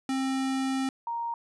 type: tone pair in turn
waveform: square / sine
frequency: 265.6 / 933.7 Hz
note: C4 / A#5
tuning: +26 / +3 cents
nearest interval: octave + minor seventh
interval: 2177 cents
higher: second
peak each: -27 / -29 dBFS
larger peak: first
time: 0.09-0.89 / 1.07-1.34 s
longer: first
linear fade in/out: 2 ms
effects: resampled to 24000 Hz